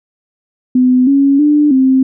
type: tone with pitch steps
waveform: sine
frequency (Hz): 253 / 277.4 / 296.5 / 262.7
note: B3 / C#4 / D4 / C4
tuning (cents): +42 / +1 / +17 / +7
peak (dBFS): -6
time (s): 0.75-2.03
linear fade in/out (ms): 5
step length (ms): 320
effects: none